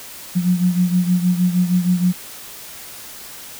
sine beating tone pair, 178 / 184.4 Hz, F3 / F#3, +33 / -6 cents, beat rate 6.4 Hz, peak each -15 / -20 dBFS, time 0.35-2.13 s, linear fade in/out 20 ms, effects white hiss -36 dBFS RMS until 3.59 s

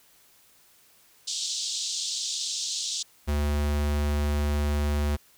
pink band-pass noise, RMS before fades -31 dBFS, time 1.27-3.03 s, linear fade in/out 10 ms, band 3400 to 7800 Hz, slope 48 dB/octave
square tone, 73.42 Hz, D2, in tune, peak -24 dBFS, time 3.27-5.17 s, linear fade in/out 20 ms
effects white hiss -59 dBFS RMS until 5.37 s

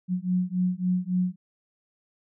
sine beating tone pair, 180 / 183.6 Hz, F#3 / F#3, -47 / -13 cents, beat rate 3.6 Hz, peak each -26 dBFS, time 0.08-1.36 s, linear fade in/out 50 ms, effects none

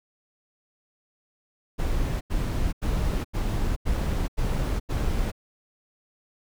brown noise bursts, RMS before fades -25 dBFS, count 7, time 1.78-5.318 s, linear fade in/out 20 ms, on 430 ms, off 88 ms, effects none

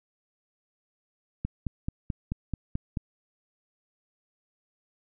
click train, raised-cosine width 5 ms, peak -17 dBFS, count 8, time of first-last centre 1.45-2.972 s, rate 4.6 Hz, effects none

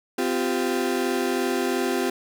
35% pulse chord, C suspended fourth, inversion none, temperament equal with one note detuned, 256.8 / 349.2 / 392 Hz, C4 / F4 / G4, -32 / 0 / 0 cents, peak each -25 dBFS, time 0.18-2.1 s, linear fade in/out 5 ms, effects none

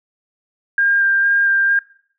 sine tone with vibrato, 1600 Hz, G6, 35 cents sharp, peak -12 dBFS, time 0.78-1.79 s, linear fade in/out 2 ms, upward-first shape square, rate 2.2 Hz, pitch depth 10 cents each way, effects noise-tail reverb RT60 0.6 s tail -22 dB re dry

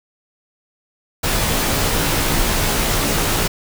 pink noise with comb filter, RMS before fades -18 dBFS, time 1.23-3.48 s, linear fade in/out 10 ms, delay 16 ms, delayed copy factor -0.7, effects none

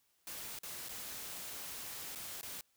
white noise with dropouts, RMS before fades -45 dBFS, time 0.27-2.61 s, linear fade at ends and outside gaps 1 ms, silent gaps 0.589-0.633 / 0.886-0.892 / 2.15-2.157 / 2.412-2.43 s, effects white hiss -75 dBFS RMS until 2.76 s

